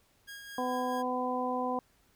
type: tone with tremolo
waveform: sawtooth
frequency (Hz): 1634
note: G#6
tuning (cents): -29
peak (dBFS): -39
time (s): 0.27-1.03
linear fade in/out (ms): 20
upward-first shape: sine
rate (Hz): 4.7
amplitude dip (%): 35
type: harmonic tone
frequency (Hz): 251.6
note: B3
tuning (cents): +32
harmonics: 1 / 2 / 3 / 4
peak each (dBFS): -35 / -35 / -35 / -35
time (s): 0.58-1.79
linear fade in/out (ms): 2
effects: pink hiss -68 dBFS RMS until 2.15 s